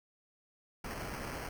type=noise with sample-and-hold; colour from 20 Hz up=pink; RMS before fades=-41 dBFS; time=0.84-1.49 s; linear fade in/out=5 ms; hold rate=3675 Hz; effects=none